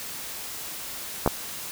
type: clicks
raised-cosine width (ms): 1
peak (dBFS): -6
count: 2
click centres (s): 1.262 / 1.276
effects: white hiss -36 dBFS RMS until 1.71 s